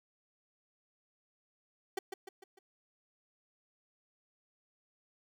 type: tone with echo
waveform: 30% pulse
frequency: 385.3 Hz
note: G4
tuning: 30 cents flat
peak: -30 dBFS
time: 1.97-1.99 s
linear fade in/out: 5 ms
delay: 150 ms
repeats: 4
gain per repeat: -6 dB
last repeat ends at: 2.59 s
effects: none